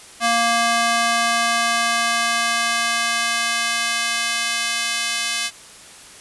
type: tone with high-pass filter sweep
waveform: square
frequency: 233.1 Hz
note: A#3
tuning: in tune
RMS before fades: -20 dBFS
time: 0.2-5.51 s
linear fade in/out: 50 ms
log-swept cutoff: 750 to 2500 Hz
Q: 0.86
effects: white hiss -42 dBFS RMS until 6.2 s + resampled to 24000 Hz